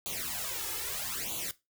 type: noise with flanger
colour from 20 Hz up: white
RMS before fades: -36 dBFS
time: 0.06-1.51 s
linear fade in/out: 0 ms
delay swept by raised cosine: 0.28 to 2.38 ms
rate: 0.78 Hz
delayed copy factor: +0.9
effects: noise-tail reverb RT60 0.2 s tail -17 dB re dry